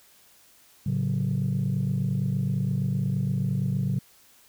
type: chord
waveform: sine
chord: F# minor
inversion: first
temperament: equal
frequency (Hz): 110 / 138.59 / 185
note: A2 / C#3 / F#3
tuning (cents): 0 / 0 / 0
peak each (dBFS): -28 / -25 / -27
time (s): 0.86-3.99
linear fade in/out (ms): 5
effects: tanh soft clip ceiling -18 dBFS + white hiss -57 dBFS RMS until 4.48 s